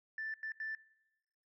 sine tone bursts at uneven times, 1765 Hz, A6, 5 cents sharp, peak -37 dBFS, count 3, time 0.18-0.34 / 0.43-0.52 / 0.6-0.75 s, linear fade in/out 2 ms, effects noise-tail reverb RT60 1.0 s tail -22 dB re dry + tanh soft clip ceiling -33 dBFS

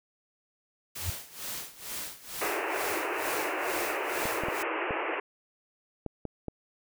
white noise with tremolo, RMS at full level -36 dBFS, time 0.95-4.63 s, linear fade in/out 10 ms, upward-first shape sine, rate 2.2 Hz, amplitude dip 85%
sine tone with exponential growth, 88.5 Hz, F2, 23 cents sharp, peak -25 dBFS, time 0.97-1.1 s, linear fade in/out 5 ms, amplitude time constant 28 ms
pink band-pass noise, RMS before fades -32 dBFS, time 2.41-5.2 s, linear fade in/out 5 ms, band 310 to 2800 Hz, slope 96 dB/octave
clicks, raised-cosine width 2 ms, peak -21 dBFS, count 7, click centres 4.255 / 4.436 / 4.485 / 4.908 / 6.063 / 6.253 / 6.483 s
effects none

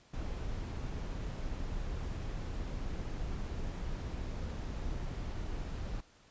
brown noise, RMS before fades -38 dBFS, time 0.13-6.01 s, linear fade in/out 10 ms, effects pink hiss -63 dBFS RMS until 6.3 s + resampled to 16000 Hz

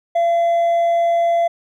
sine tone with hard clipping, 681 Hz, F5, 44 cents flat, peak -14 dBFS, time 0.15-1.48 s, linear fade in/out 10 ms, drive 2 dB, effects none

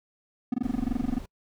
triangle tone bursts, 246.9 Hz, B3, in tune, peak -20 dBFS, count 16, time 0.52-1.186 s, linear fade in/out 5 ms, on 21 ms, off 22 ms
brown noise, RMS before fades -36 dBFS, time 0.63-1.26 s, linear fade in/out 5 ms
effects noise-tail reverb RT60 0.1 s tail -26 dB re dry

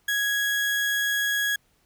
35% pulse tone, 1661.2 Hz, G#6, in tune, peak -21 dBFS, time 0.08-1.56 s, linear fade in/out 5 ms, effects pink hiss -66 dBFS RMS until 1.85 s

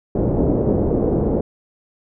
white low-pass noise, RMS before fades -18 dBFS, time 0.15-1.41 s, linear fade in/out 5 ms, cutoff 490 Hz, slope 24 dB/octave, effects none

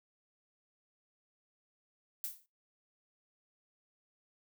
violet noise with exponential decay, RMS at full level -35 dBFS, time 2.24-2.46 s, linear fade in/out 1 ms, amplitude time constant 46 ms, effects noise-tail reverb RT60 0.2 s tail -17 dB re dry

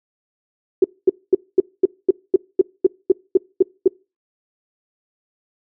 sine tone bursts, 374.7 Hz, F#4, 22 cents sharp, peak -7 dBFS, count 13, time 0.82-3.879 s, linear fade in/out 5 ms, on 23 ms, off 230 ms, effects noise-tail reverb RT60 0.3 s tail -25 dB re dry

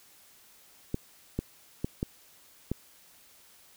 clicks, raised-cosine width 3 ms, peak -16 dBFS, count 5, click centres 0.944 / 1.39 / 1.845 / 2.029 / 2.716 s, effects white hiss -58 dBFS RMS until 3.76 s

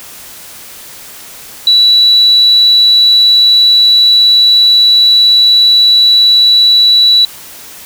sine tone, 3939 Hz, B7, 5 cents flat, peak -3 dBFS, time 1.67-7.25 s, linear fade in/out 2 ms, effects white hiss -31 dBFS RMS until 7.85 s

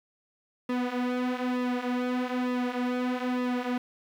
sawtooth tone with flanger, 249.1 Hz, B3, 15 cents sharp, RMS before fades -29 dBFS, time 0.69-3.78 s, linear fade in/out 5 ms, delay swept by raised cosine 1.3 to 7 ms, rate 1.1 Hz, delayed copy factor -0.7, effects low-pass 3000 Hz 12 dB/octave + 9-bit

